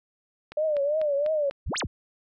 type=click train; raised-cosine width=0.3 ms; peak=-24 dBFS; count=6; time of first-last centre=0.52-1.758 s; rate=4.04 Hz
type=tone with vibrato; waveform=sine; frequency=593 Hz; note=D5; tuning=17 cents sharp; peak=-22 dBFS; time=0.57-1.5 s; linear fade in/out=5 ms; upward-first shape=triangle; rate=3 Hz; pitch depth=130 cents each way
type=exponential two-way sweep; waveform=sine; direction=up then down; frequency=32.81 to 9030 to 32.81 Hz; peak=-27 dBFS; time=1.66-1.87 s; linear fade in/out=10 ms; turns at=1.79 s
effects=none